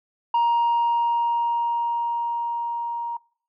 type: tone with level ramp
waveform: sine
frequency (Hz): 940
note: A#5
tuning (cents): +14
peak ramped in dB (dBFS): -14 to -26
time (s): 0.34-3.17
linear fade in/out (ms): 5
effects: noise-tail reverb RT60 0.5 s tail -24 dB re dry + tanh soft clip ceiling -16 dBFS